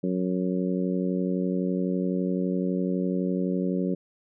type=harmonic tone; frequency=91.9 Hz; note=F#2; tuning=11 cents flat; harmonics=2 / 3 / 4 / 5 / 6; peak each=-26 / -30 / -32 / -34 / -36 dBFS; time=0.03-3.95 s; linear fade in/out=10 ms; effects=none